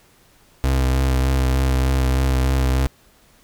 35% pulse tone with vibrato, 65.41 Hz, C2, in tune, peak -14 dBFS, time 0.64-2.87 s, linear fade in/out 0 ms, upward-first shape sine, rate 3.3 Hz, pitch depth 25 cents each way, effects pink hiss -54 dBFS RMS until 3.43 s

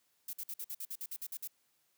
violet noise bursts, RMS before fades -41 dBFS, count 12, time 0.28-1.476 s, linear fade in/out 5 ms, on 52 ms, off 52 ms, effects white hiss -75 dBFS RMS until 1.97 s + high-pass 80 Hz 12 dB/octave

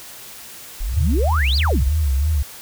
sine exponential two-way sweep, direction up then down, 30.87 to 4977 to 30.87 Hz, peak -20 dBFS, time 0.8-1.9 s, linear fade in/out 10 ms, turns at 1.57 s
sine tone with vibrato, 72.2 Hz, D2, 29 cents flat, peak -15 dBFS, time 0.93-2.43 s, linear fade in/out 10 ms, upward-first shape sine, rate 3.1 Hz, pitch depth 160 cents each way
effects white hiss -38 dBFS RMS until 2.61 s

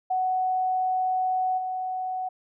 sine tone with level steps, 744 Hz, F#5, 9 cents sharp, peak -22 / -27 dBFS, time 0.1-2.29 s, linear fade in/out 10 ms, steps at 1.57 s, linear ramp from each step 20 ms, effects none

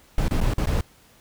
brown noise with dropouts, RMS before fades -21 dBFS, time 0.18-0.81 s, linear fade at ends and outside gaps 2 ms, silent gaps 0.282-0.309 / 0.405-0.412 / 0.537-0.581 / 0.659-0.67 s, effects pink hiss -55 dBFS RMS until 1.2 s

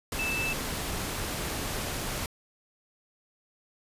sine tone in noise, 2637 Hz, E7, in tune, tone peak -29 dBFS, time 0.19-0.53 s, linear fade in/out 2 ms, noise pink, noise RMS -33 dBFS, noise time 0.12-2.26 s, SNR +1 dB, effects resampled to 32000 Hz

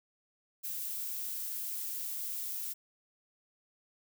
violet noise, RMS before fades -38 dBFS, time 0.63-2.74 s, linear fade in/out 20 ms, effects none

